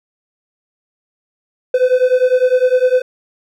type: beating tone pair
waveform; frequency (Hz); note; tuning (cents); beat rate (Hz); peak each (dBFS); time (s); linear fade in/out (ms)
triangle; 502 / 511.9; B4 / C5; +28 / -38; 9.9; -11; 1.74-3.02; 5
effects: none